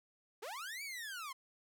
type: linear two-way sweep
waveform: sawtooth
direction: up then down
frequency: 370 to 2328 to 1017 Hz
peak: -39 dBFS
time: 0.42-1.33 s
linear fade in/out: 10 ms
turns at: 0.83 s
effects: none